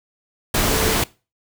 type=tone in noise; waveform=sine; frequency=440 Hz; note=A4; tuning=in tune; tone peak=-23 dBFS; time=0.71-0.94 s; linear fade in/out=5 ms; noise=pink; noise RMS=-19 dBFS; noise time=0.54-1.04 s; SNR=-7 dB; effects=noise-tail reverb RT60 0.3 s tail -21 dB re dry